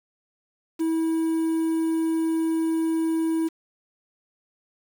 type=tone with quantisation; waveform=triangle; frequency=324.2 Hz; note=E4; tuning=29 cents flat; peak=-19 dBFS; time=0.79-3.49 s; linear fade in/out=20 ms; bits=7; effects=none